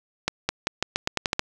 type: accelerating click train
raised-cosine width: 0.2 ms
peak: -5 dBFS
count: 10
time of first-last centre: 0.28-1.394 s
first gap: 210 ms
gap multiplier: 0.86
effects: none